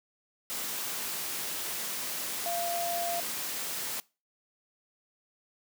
sine tone in noise, 690 Hz, F5, 21 cents flat, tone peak -31 dBFS, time 2.46-3.2 s, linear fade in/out 0 ms, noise white, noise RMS -35 dBFS, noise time 0.5-4 s, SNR +1 dB, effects noise-tail reverb RT60 0.3 s tail -23 dB re dry + high-pass 150 Hz 12 dB/octave

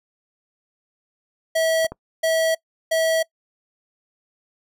square tone bursts, 648 Hz, E5, 30 cents flat, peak -18 dBFS, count 3, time 1.55-3.23 s, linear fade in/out 10 ms, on 320 ms, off 360 ms
clicks, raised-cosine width 1 ms, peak -23 / -19 dBFS, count 2, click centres 1.846 / 1.92 s
effects noise-tail reverb RT60 0.1 s tail -24 dB re dry

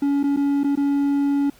triangle tone with dropouts, 282.2 Hz, C#4, 31 cents sharp, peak -15 dBFS, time 0.02-1.5 s, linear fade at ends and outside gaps 5 ms, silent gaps 0.231-0.238 / 0.364-0.371 / 0.635-0.643 / 0.755-0.773 s, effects pink hiss -52 dBFS RMS until 1.59 s

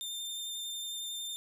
sawtooth tone with vibrato, 3601 Hz, A7, 39 cents sharp, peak -34 dBFS, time 0.01-1.36 s, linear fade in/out 0 ms, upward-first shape sine, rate 11 Hz, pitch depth 10 cents each way, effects none

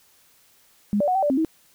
sine tone with pitch steps, 205.7 / 584 / 735 / 770 / 586 / 264.6 / 320.2 Hz, G#3 / D5 / F#5 / G5 / D5 / C4 / D#4, -16 / -10 / -12 / -31 / -4 / +20 / +50 cents, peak -18 dBFS, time 0.93-1.448 s, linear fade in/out 0 ms, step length 74 ms, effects white hiss -58 dBFS RMS until 1.74 s

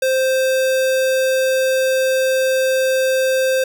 square tone, 523.3 Hz, C5, in tune, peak -15 dBFS, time 0.02-3.64 s, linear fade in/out 5 ms, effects none

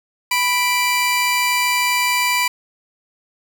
sawtooth tone pair together, 987.8 / 2349 Hz, B5 / D7, 0 / 0 cents, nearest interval octave + minor third, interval 1500 cents, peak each -15 dBFS, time 0.31-2.48 s, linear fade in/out 5 ms, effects none

